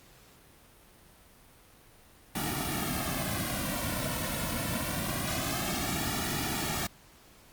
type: noise with flanger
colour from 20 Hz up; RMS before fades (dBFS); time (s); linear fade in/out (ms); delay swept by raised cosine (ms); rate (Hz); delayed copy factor
pink; -32; 2.35-6.87; 5; 1.9 to 2.49; 0.25; -0.95
effects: pink hiss -57 dBFS RMS until 7.52 s + Opus 48 kbps